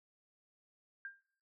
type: tone with exponential decay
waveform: sine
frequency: 1596 Hz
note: G6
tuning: 31 cents sharp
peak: -39 dBFS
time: 1.05-1.22 s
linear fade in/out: 1 ms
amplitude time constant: 36 ms
effects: noise-tail reverb RT60 0.6 s tail -23 dB re dry